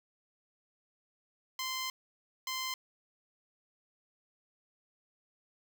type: tone bursts at uneven times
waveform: 10% pulse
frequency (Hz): 1039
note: C6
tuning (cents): -12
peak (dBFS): -26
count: 2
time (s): 1.59-1.9 / 2.47-2.74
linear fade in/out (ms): 2
effects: none

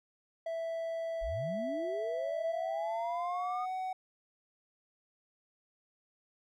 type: tone with pitch glide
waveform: triangle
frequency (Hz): 659.3 to 748.6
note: E5 to F#5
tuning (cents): 0 to +20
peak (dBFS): -32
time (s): 0.46-3.93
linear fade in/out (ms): 5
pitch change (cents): +220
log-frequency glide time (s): 2.74-3.73
type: linear sweep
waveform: sine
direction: up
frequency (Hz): 30.87 to 1244.5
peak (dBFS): -37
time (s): 1.21-3.66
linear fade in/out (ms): 20
effects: none

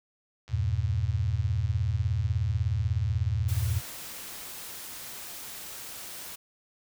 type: click train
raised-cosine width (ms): 0.2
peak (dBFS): -33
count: 416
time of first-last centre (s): 0.48-4.432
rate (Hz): 105
type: chord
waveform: sine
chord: E diminished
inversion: none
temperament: just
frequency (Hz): 82.41 / 98.89 / 118.67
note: E2 / G2 / Bb2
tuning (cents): 0 / +16 / +31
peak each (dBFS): -29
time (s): 0.49-3.82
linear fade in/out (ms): 50
type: noise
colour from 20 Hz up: white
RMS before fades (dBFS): -41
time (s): 3.48-6.36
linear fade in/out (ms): 10
effects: none

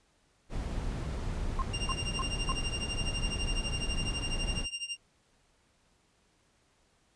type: noise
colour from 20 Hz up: brown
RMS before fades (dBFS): -34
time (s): 0.49-4.67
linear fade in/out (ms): 50
type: tone bursts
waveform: sine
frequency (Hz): 1057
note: C6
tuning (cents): +17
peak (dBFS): -31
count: 4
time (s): 1.59-2.52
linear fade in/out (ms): 0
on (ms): 30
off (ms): 270
type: tone with tremolo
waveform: sawtooth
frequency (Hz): 2794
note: F7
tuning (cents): 0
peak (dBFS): -28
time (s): 1.73-4.97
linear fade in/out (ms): 10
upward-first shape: triangle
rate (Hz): 12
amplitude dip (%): 95
effects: pink hiss -69 dBFS RMS until 7.15 s + resampled to 22050 Hz

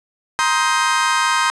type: chord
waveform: 35% pulse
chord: C minor seventh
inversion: third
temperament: just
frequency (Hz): 941.9 / 1046.5 / 1255.8 / 1569.8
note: Bb5 / C6 / Eb6 / G6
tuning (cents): +18 / 0 / +16 / +2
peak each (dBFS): -19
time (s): 0.39-1.5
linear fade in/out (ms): 0
effects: resampled to 22050 Hz + 7-bit

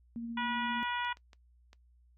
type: tone with tremolo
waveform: sine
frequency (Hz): 232.6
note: A#3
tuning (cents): -4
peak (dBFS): -35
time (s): 0.16-0.83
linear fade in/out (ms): 0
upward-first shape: triangle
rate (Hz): 15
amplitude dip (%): 30
type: harmonic tone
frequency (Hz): 485.3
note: B4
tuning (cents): -30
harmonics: 2 / 3 / 4 / 5 / 6 / 7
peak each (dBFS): -35 / -39 / -41 / -43 / -45 / -46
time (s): 0.37-1.13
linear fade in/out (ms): 5
type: clicks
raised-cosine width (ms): 0.2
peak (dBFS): -37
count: 4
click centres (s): 1.048 / 1.171 / 1.332 / 1.731
effects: noise-tail reverb RT60 0.1 s tail -19 dB re dry + added 60 Hz sine -61 dBFS peak until 2.17 s

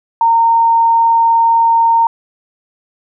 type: tone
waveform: sine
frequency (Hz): 919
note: A#5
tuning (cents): -25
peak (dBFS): -7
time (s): 0.21-2.07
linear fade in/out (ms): 2
effects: none

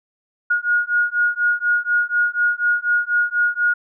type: beating tone pair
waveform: sine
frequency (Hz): 1437 / 1441.1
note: F6 / F#6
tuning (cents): +49 / -46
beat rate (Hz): 4.1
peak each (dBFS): -19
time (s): 0.5-3.74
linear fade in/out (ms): 10
effects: none

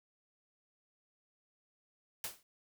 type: noise with exponential decay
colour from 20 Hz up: white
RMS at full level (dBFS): -36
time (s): 2.24-2.43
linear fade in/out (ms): 2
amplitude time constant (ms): 41
effects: none

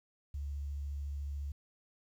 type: tone with vibrato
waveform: sine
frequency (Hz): 71.2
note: C#2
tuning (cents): +47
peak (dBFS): -36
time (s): 0.34-1.52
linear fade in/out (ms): 5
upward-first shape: sine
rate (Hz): 14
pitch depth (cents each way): 15
effects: 11-bit

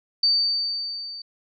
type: tone with level ramp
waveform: sine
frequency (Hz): 4596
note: D8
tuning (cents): -38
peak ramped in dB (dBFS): -15 to -34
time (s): 0.23-1.22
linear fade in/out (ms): 5
effects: none

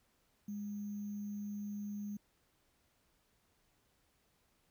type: tone with sample-and-hold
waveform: sine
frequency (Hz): 205.3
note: G#3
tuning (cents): -20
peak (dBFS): -39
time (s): 0.48-2.17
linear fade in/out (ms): 5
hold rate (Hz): 6300
effects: pink hiss -75 dBFS RMS until 4.7 s

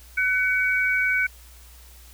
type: tone pair together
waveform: sine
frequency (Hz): 1506.6 / 2256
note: F#6 / C#7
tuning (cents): +31 / +30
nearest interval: perfect fifth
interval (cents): 699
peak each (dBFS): -22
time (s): 0.17-1.27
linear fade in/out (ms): 10
effects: added 60 Hz sine -46 dBFS peak until 2.13 s + white hiss -51 dBFS RMS until 2.13 s

